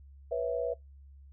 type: tone cluster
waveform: sine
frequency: 488.3 / 547 / 659 Hz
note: B4 / C#5 / E5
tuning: -20 / -23 / -1 cents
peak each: -32 / -35 / -34 dBFS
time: 0.31-0.74 s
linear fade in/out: 10 ms
effects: noise-tail reverb RT60 0.2 s tail -25 dB re dry + added 69 Hz sine -50 dBFS peak until 1.32 s

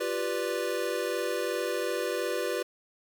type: chord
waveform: square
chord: G dominant seventh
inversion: third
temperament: equal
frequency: 349.2 / 392 / 493.9 / 587.3 Hz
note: F4 / G4 / B4 / D5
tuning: 0 / 0 / 0 / 0 cents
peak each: -36 / -35 / -33 / -36 dBFS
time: 0-2.63 s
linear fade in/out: 10 ms
effects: none

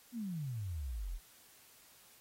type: exponential sweep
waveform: sine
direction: down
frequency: 251.7 to 36.81 Hz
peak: -37 dBFS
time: 0.12-1.2 s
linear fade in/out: 50 ms
effects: white hiss -62 dBFS RMS until 2.2 s + AAC 48 kbps

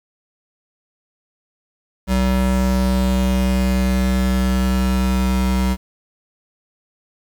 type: tone pair together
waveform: square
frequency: 63.55 / 190.6 Hz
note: C2 / G3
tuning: -50 / -48 cents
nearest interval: octave + perfect fifth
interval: 1902 cents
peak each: -18 / -21 dBFS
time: 2.07-5.77 s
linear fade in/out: 50 ms
effects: 8-bit

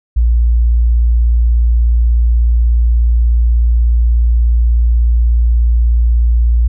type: tone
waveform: sine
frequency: 58.27 Hz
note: A#1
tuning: in tune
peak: -7 dBFS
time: 0.16-6.68 s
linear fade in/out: 10 ms
effects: none

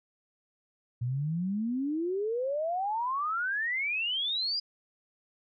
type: exponential sweep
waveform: sine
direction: up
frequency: 116.54 to 4954 Hz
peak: -28 dBFS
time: 1.01-4.6 s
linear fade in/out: 10 ms
effects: none

